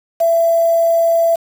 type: tone with quantisation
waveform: sine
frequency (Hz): 668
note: E5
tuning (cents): +23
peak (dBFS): -10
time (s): 0.2-1.36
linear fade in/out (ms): 10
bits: 5
effects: none